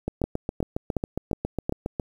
two click trains, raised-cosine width 2 ms, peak -11 / -13 dBFS, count 5 / 15, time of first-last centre 0.24-1.695 / 0.08-1.998 s, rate 2.75 / 7.3 Hz, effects 8-bit

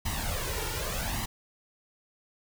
pink noise with flanger, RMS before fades -32 dBFS, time 0.05-1.26 s, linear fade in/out 10 ms, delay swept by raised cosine 1 to 2.2 ms, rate 0.84 Hz, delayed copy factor +0.75, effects none

